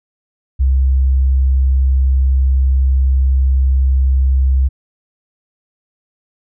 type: tone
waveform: sine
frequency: 66 Hz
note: C2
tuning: 16 cents sharp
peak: -9 dBFS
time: 0.59-4.69 s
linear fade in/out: 20 ms
effects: none